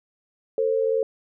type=tone pair together; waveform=sine; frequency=448.7 / 531 Hz; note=A4 / C5; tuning=+34 / +25 cents; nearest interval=minor third; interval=291 cents; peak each=-21 / -24 dBFS; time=0.58-1.03 s; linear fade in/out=2 ms; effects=none